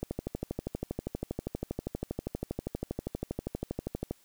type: click train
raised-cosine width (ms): 2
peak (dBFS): -19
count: 52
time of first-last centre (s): 0.03-4.11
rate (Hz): 12.5
effects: white hiss -64 dBFS RMS until 4.24 s